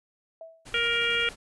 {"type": "tone with exponential decay", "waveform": "sine", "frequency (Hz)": 653, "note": "E5", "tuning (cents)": -17, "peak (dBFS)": -37, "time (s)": [0.41, 0.75], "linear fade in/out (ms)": 2, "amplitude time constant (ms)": 73}
{"type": "noise with tremolo", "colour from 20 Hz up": "pink", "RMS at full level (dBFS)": -44, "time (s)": [0.65, 1.36], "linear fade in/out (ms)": 20, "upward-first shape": "square", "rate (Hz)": 11, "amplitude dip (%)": 25}
{"type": "harmonic tone", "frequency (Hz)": 469.1, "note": "A#4", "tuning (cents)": 11, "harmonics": [1, 3, 4, 5, 6, 7], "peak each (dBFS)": [-33, -29, -33, -28, -31, -30], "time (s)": [0.74, 1.29], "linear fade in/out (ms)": 2}
{"effects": ["resampled to 24000 Hz"]}